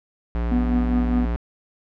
square tone, 58.27 Hz, A#1, in tune, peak -22 dBFS, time 0.35-1.36 s, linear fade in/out 0 ms
triangle tone with tremolo, 245.9 Hz, B3, 7 cents flat, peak -15 dBFS, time 0.51-1.26 s, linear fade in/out 10 ms, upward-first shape triangle, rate 4.9 Hz, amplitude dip 65%
effects low-pass 2000 Hz 12 dB/octave

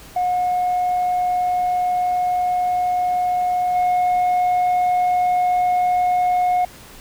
sine tone with level steps, 723 Hz, F#5, 40 cents flat, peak -15 / -12 dBFS, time 0.16-6.65 s, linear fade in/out 5 ms, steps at 3.75 s, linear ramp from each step 5 ms, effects tanh soft clip ceiling -14 dBFS + pink hiss -42 dBFS RMS until 7 s

